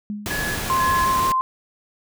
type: tone with exponential decay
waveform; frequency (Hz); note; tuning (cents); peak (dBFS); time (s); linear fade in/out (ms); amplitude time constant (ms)
sine; 207.7; G#3; 0; -23; 0.1-0.61; 0; 110
type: noise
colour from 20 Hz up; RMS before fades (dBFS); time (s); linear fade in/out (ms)
pink; -27; 0.26-1.32; 0
type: tone with tremolo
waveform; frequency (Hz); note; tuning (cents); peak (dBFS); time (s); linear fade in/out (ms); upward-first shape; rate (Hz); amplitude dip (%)
sine; 1693; G#6; +33; -25; 0.3-1.17; 10; square; 2; 75
type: tone with vibrato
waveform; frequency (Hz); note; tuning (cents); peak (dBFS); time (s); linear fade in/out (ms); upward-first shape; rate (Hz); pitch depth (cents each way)
sine; 1046.5; C6; 0; -17; 0.7-1.41; 0; triangle; 5.7; 15
effects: none